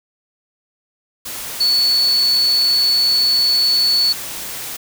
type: tone in noise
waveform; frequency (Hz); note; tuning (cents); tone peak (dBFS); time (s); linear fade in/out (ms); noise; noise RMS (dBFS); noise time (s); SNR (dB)
sine; 4435; C#8; 0; -12; 1.6-4.13; 10; white; -28; 1.25-4.77; +13
effects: none